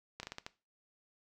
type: slowing click train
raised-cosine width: 0.2 ms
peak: -24 dBFS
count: 6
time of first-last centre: 0.2-0.465 s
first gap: 31 ms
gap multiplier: 1.27
effects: noise-tail reverb RT60 0.3 s tail -18 dB re dry